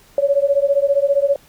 sine beating tone pair, 554 / 569 Hz, C#5 / C#5, -1 / +45 cents, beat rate 15 Hz, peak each -16 dBFS, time 0.18-1.36 s, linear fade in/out 2 ms, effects pink hiss -50 dBFS RMS until 1.48 s

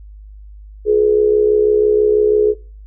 sine tone with amplitude modulation, 422.5 Hz, G#4, 30 cents sharp, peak -6 dBFS, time 0.85-2.55 s, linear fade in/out 50 ms, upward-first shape sine, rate 66.1 Hz, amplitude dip 65%, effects noise-tail reverb RT60 0.4 s tail -22 dB re dry + added 51 Hz sine -34 dBFS peak until 2.86 s

